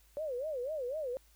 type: tone with vibrato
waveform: sine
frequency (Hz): 554.4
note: C#5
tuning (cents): 0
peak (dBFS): -34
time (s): 0.17-1.17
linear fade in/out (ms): 0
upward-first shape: sine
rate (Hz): 4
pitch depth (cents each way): 240
effects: added 53 Hz sine -63 dBFS peak until 1.35 s + white hiss -67 dBFS RMS until 1.35 s